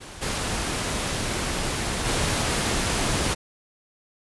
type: noise with level steps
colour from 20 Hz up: pink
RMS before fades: -40 / -27 / -24 dBFS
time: 0-3.35 s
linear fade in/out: 20 ms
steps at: 0.21 / 2.05 s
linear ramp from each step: 20 ms
effects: resampled to 24000 Hz